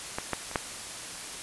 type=clicks; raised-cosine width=0.5 ms; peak=-15 / -12 / -24 / -10 dBFS; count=4; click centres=0.185 / 0.333 / 0.514 / 0.558 s; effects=white hiss -39 dBFS RMS until 1.42 s + resampled to 24000 Hz